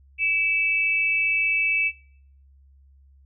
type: tone pair together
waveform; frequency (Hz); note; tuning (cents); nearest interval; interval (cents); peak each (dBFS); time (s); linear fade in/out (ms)
sine; 2298 / 2633; D7 / E7; -38 / -3; major second; 235; -24 / -21; 0.18-1.92; 50
effects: noise-tail reverb RT60 0.6 s tail -22 dB re dry + added 68 Hz sine -51 dBFS peak until 3.25 s